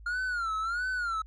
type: tone with vibrato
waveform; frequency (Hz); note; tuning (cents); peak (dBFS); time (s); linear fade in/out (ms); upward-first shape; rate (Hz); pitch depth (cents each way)
triangle; 1400; F6; +4; -27; 0.06-1.22; 5; sine; 1.5; 140
effects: added 53 Hz sine -46 dBFS peak until 1.26 s + resampled to 24000 Hz